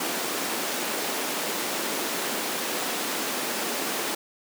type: high-pass noise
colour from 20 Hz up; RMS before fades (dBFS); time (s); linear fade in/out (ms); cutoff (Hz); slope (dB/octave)
pink; -29; 0-4.15; 5; 240; 24
effects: none